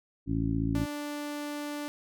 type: harmonic tone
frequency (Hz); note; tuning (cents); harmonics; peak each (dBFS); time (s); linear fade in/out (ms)
55.6; A1; +19; 1 / 2 / 3 / 4 / 5 / 6; -34 / -32 / -34 / -38 / -30 / -40; 0.26-0.87; 50
type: tone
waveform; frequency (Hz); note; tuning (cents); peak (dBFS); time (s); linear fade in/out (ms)
sawtooth; 293.4; D4; -2; -30; 0.75-1.88; 0
effects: none